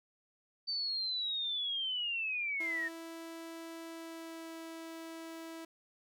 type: linear sweep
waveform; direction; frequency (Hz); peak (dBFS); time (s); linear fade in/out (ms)
sine; down; 4598 to 1812; -33; 0.67-2.89; 20
type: tone with pitch glide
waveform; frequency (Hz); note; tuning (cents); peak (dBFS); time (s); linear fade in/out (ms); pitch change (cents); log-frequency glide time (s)
sawtooth; 329.6 to 327.3; E4 to E4; 0 to -12; -40; 2.6-5.65; 5; -12; 3.85-4.48
effects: none